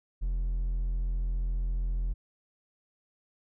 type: tone with hard clipping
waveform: triangle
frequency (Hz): 42.67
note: F1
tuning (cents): -39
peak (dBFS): -28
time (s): 0.21-2.14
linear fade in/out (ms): 20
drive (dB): 6
effects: none